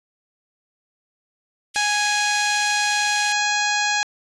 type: high-pass noise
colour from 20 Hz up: pink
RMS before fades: -32 dBFS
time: 1.74-3.33 s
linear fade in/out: 10 ms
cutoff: 2100 Hz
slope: 48 dB/octave
type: harmonic tone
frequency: 830.6 Hz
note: G#5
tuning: in tune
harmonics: 1 / 2 / 3 / 4 / 5 / 6 / 7 / 8 / 9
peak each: -24 / -23 / -26 / -30 / -28 / -34 / -33 / -30 / -34 dBFS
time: 1.76-4.03 s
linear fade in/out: 0 ms
effects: resampled to 24000 Hz